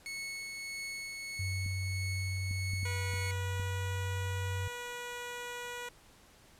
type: tone with tremolo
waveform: sawtooth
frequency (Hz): 2200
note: C#7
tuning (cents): -14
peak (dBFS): -34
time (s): 0.06-3.31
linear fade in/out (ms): 0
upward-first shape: triangle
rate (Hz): 1.6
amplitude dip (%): 30
type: tone with pitch glide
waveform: sine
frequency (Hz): 93.8 to 94.4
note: F#2 to F#2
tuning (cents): +24 to +35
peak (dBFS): -33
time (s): 1.39-4.68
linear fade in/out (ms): 5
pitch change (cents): +11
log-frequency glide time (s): 3.04-4.14
type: clicks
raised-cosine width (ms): 5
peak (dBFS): -33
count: 6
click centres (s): 1.662 / 2.511 / 2.735 / 2.831 / 3.138 / 3.598
type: tone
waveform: 10% pulse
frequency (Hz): 485.5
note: B4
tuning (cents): -30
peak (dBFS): -31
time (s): 2.85-5.89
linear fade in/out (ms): 5
effects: pink hiss -60 dBFS RMS until 6.59 s + low-pass 12000 Hz 12 dB/octave